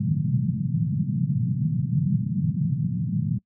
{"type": "band-pass noise", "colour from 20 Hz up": "white", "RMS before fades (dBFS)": -24, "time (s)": [0, 3.39], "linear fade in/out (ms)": 10, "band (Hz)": [110, 190], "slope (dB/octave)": 48, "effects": ["noise-tail reverb RT60 0.1 s tail -24 dB re dry"]}